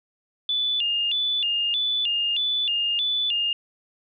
sine tone with vibrato, 3136 Hz, G7, in tune, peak -21 dBFS, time 0.49-3.53 s, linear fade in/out 2 ms, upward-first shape square, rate 1.6 Hz, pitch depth 180 cents each way, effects none

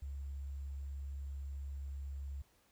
sine tone with sample-and-hold, 69.3 Hz, C#2, in tune, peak -40 dBFS, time 0.02-2.42 s, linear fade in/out 5 ms, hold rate 7350 Hz, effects pink hiss -71 dBFS RMS until 2.71 s

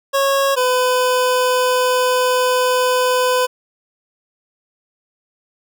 25% pulse tone pair in turn, 550 / 503.6 Hz, C#5 / B4, -14 / +34 cents, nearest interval major second, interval 152 cents, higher first, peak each -10 dBFS, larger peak neither, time 0.13-0.56 / 0.56-3.47 s, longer second, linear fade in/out 20 ms, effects none

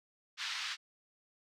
white band-pass noise, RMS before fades -39 dBFS, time 0.37-0.77 s, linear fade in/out 50 ms, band 1200 to 4800 Hz, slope 24 dB/octave, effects none

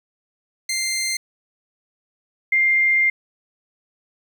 15% pulse / sine tone pair in turn, 2093 / 2105 Hz, C7 / C7, 0 / +10 cents, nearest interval unison, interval 10 cents, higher second, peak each -15 / -14 dBFS, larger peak second, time 0.69-1.17 / 2.52-3.1 s, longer second, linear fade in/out 5 ms, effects 9-bit

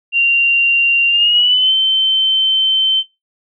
sine tone with pitch glide, 2769 to 3090 Hz, F7 to G7, -15 to -26 cents, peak -9 dBFS, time 0.12-3.04 s, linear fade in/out 50 ms, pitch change +189 cents, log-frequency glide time 1.08-1.73 s, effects noise-tail reverb RT60 0.2 s tail -18 dB re dry

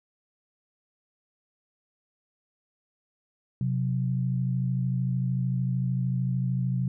sine tone pair together, 128.7 / 182.01 Hz, C3 / F#3, -28 / -28 cents, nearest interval tritone, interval 600 cents, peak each -25 / -30 dBFS, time 3.61-6.88 s, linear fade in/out 2 ms, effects none

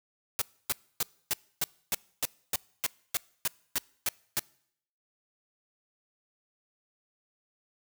white noise bursts, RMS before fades -28 dBFS, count 14, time 0.39-4.394 s, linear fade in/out 0 ms, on 26 ms, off 280 ms, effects noise-tail reverb RT60 0.7 s tail -25 dB re dry

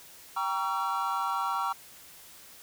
triangle chord, G diminished seventh, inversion none, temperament just, 784 / 940.8 / 1128.9 / 1354.7 Hz, G5 / Bb5 / Db6 / Fb6, 0 / +16 / +31 / +47 cents, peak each -33 / -31 / -31 / -31 dBFS, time 0.36-1.73 s, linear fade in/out 10 ms, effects white hiss -51 dBFS RMS until 2.62 s

